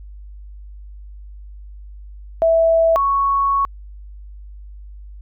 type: tone pair in turn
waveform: sine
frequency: 657 / 1109.4 Hz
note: E5 / C#6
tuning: -6 / +1 cents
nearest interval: major sixth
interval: 907 cents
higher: second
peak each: -11 / -14 dBFS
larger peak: first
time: 2.42-2.96 / 2.96-3.65 s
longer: second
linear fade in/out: 0 ms
effects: added 50 Hz sine -34 dBFS peak until 5.21 s